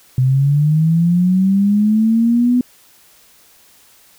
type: linear sweep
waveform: sine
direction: up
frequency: 126.1 to 250 Hz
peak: -10 dBFS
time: 0.18-2.61 s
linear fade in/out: 2 ms
effects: white hiss -49 dBFS RMS until 4.18 s